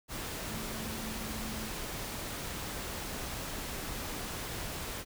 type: tone in noise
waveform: sine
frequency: 220 Hz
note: A3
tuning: in tune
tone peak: -42 dBFS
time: 0.47-1.72 s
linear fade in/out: 50 ms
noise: pink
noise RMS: -39 dBFS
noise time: 0.08-5.05 s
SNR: -6 dB
effects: none